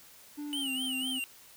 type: tone with pitch glide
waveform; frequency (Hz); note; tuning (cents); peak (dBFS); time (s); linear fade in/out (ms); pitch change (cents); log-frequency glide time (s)
triangle; 293.7 to 260.1; D4 to C4; 0 to -10; -34; 0.37-1.2; 20; -210; 0.5-0.74
type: tone with vibrato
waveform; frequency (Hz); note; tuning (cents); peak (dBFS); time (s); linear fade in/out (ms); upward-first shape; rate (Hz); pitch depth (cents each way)
square; 2960; F#7; 0; -33; 0.53-1.24; 0; sine; 4; 120
effects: white hiss -55 dBFS RMS until 1.56 s